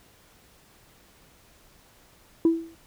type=tone with exponential decay; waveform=sine; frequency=329.6 Hz; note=E4; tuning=in tune; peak=-12 dBFS; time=2.45-2.75 s; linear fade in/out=2 ms; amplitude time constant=65 ms; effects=tanh soft clip ceiling -12 dBFS + pink hiss -57 dBFS RMS until 2.86 s